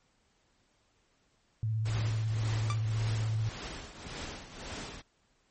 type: tone with vibrato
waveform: sine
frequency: 109.9 Hz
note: A2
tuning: 2 cents flat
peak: -28 dBFS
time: 1.63-3.49 s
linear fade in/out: 0 ms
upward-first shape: sine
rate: 16 Hz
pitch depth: 42 cents each way
type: noise with tremolo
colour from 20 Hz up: pink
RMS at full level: -39 dBFS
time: 1.85-5.02 s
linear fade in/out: 10 ms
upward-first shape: triangle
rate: 1.8 Hz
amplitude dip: 75%
type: tone with exponential decay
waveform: sawtooth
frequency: 1174.7 Hz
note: D6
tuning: in tune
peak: -26 dBFS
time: 2.7-2.79 s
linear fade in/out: 0 ms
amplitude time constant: 19 ms
effects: pink hiss -71 dBFS RMS until 5.5 s + MP3 32 kbps